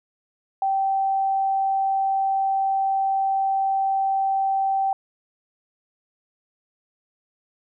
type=tone; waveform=sine; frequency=777 Hz; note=G5; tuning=16 cents flat; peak=-19 dBFS; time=0.62-4.93 s; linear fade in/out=2 ms; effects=none